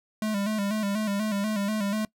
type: tone with vibrato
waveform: square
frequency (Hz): 207.7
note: G#3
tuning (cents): 0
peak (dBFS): -26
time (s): 0.22-2.05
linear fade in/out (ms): 2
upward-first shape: square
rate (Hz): 4.1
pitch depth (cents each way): 66
effects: noise-tail reverb RT60 0.1 s tail -22 dB re dry